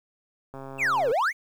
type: click train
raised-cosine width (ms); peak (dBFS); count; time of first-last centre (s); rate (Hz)
1; -26; 79; 0.54-1.118; 135
type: exponential two-way sweep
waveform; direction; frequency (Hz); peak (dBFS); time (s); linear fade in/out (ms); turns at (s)
triangle; down then up; 2794 to 428.4 to 2332; -19; 0.78-1.33; 50; 1.1
effects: 9-bit